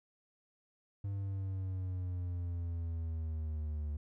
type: linear sweep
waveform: triangle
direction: down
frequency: 99.9 to 73.42 Hz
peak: -33 dBFS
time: 1.04-3.97 s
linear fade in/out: 5 ms
effects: none

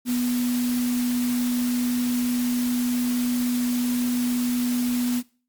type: tone in noise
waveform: sine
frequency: 245.1 Hz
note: B3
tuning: 13 cents flat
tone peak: -21 dBFS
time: 0.05-5.23 s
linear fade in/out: 50 ms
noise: white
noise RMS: -34 dBFS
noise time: 0.05-5.23 s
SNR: +10 dB
effects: noise-tail reverb RT60 0.4 s tail -21 dB re dry + Opus 48 kbps

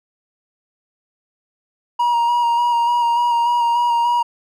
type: tone with vibrato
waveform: triangle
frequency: 949 Hz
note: A#5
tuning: 31 cents sharp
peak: -12 dBFS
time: 1.99-4.23 s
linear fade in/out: 10 ms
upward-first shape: square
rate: 3.4 Hz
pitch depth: 18 cents each way
effects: none

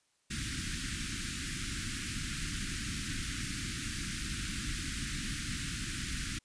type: band-stop noise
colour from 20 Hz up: pink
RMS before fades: -37 dBFS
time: 0.3-6.39 s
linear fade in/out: 10 ms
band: 310 to 1400 Hz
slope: 48 dB/octave
effects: white hiss -74 dBFS RMS until 6.44 s + resampled to 22050 Hz

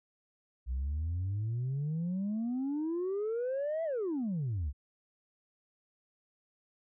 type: exponential two-way sweep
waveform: sine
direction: up then down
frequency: 60.2 to 669 to 63.7 Hz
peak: -29 dBFS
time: 0.66-4.73 s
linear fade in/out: 50 ms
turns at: 3.84 s
effects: tanh soft clip ceiling -29 dBFS

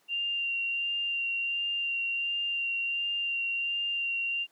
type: tone with vibrato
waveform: sine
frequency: 2777 Hz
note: F7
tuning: 10 cents flat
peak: -28 dBFS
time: 0.08-4.47 s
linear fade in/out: 50 ms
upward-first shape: sine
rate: 1.4 Hz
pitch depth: 15 cents each way
effects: pink hiss -67 dBFS RMS until 4.51 s + high-pass 300 Hz 12 dB/octave

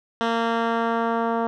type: tone with low-pass filter sweep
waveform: 10% pulse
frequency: 230 Hz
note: A#3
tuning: 23 cents flat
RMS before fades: -23 dBFS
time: 0.21-1.47 s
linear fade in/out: 0 ms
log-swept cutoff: 3300 to 1000 Hz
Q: 0.91
effects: none

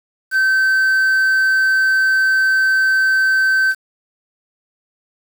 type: tone with quantisation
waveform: triangle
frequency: 1544 Hz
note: G6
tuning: 27 cents flat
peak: -10 dBFS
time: 0.31-3.75 s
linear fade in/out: 50 ms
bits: 6
effects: none

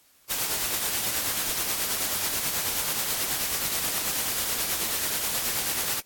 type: noise with tremolo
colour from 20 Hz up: white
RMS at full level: -26 dBFS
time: 0.29-6.01 s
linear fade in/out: 20 ms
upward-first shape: sine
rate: 9.3 Hz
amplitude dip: 35%
effects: white hiss -60 dBFS RMS until 6.05 s + AAC 64 kbps

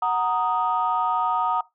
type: chord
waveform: sine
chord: D# minor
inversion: first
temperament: equal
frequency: 740 / 932.3 / 1244.5 Hz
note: F#5 / A#5 / D#6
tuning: 0 / 0 / 0 cents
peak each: -25 / -23 / -24 dBFS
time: 0.02-1.61 s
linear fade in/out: 5 ms
effects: noise-tail reverb RT60 0.2 s tail -20 dB re dry + tanh soft clip ceiling -12 dBFS

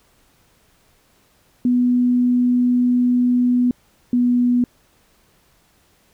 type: tone pair in turn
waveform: sine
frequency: 246.5 / 244.7 Hz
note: B3 / B3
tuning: -3 / -16 cents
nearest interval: unison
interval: 13 cents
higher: first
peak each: -13 dBFS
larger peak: neither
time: 1.65-3.71 / 4.13-4.64 s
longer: first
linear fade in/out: 2 ms
effects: pink hiss -58 dBFS RMS until 6.13 s

